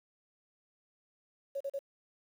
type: tone bursts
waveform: sine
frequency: 554.4 Hz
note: C#5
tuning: in tune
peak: -33 dBFS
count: 3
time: 1.55-1.791 s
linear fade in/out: 10 ms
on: 55 ms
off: 38 ms
effects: 10-bit